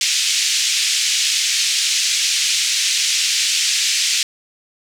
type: band-pass noise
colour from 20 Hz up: white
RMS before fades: -18 dBFS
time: 0.01-4.23 s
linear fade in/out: 2 ms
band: 2300 to 7000 Hz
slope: 24 dB/octave
effects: none